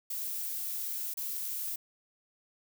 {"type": "noise with dropouts", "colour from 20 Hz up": "violet", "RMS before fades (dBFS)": -36, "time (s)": [0.1, 1.76], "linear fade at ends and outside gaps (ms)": 5, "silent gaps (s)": [1.14, 1.171], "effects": []}